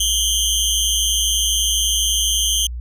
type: tone with amplitude modulation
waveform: 20% pulse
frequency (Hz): 3136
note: G7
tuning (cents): 0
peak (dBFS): -7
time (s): 0-2.67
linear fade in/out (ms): 5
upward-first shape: sine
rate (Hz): 212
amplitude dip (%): 90
effects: added 60 Hz sine -25 dBFS peak until 2.8 s